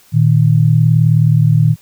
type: tone pair together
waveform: sine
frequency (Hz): 116.08 / 155.1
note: A#2 / D#3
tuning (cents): -7 / -5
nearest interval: perfect fourth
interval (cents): 502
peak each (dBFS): -10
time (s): 0.12-1.76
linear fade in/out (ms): 50
effects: white hiss -48 dBFS RMS until 1.81 s